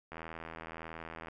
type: click train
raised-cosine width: 0.5 ms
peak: -28 dBFS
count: 96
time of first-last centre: 0.12-1.284 s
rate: 81.6 Hz
effects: none